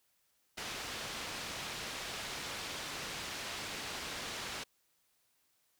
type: low-pass noise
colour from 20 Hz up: white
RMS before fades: -42 dBFS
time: 0.57-4.64 s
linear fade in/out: 10 ms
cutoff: 4500 Hz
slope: 12 dB/octave
effects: white hiss -75 dBFS RMS until 5.79 s